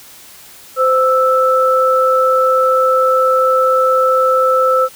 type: tone pair together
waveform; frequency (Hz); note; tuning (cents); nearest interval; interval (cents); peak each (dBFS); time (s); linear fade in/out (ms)
sine; 517.2 / 1318.5; C5 / E6; -20 / 0; octave + major third; 1620; -12; 0.76-4.89; 50
effects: white hiss -39 dBFS RMS until 4.95 s